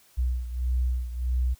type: beating tone pair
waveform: sine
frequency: 61.74 / 63.34 Hz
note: B1 / B1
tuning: 0 / +44 cents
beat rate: 1.6 Hz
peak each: -25 / -30 dBFS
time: 0.17-1.55 s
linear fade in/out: 20 ms
effects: white hiss -59 dBFS RMS until 1.59 s